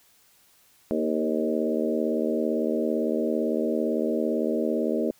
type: harmonic tone with a mistuned harmonic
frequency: 77.78 Hz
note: D#2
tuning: in tune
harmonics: 3 / 4 / 5 / 6 / 7 / 8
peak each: -28 / -29 / -30 / -31 / -31 / -32 dBFS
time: 0.91-5.11 s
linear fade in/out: 0 ms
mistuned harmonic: 5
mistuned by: +20 cents
effects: white hiss -60 dBFS RMS until 5.19 s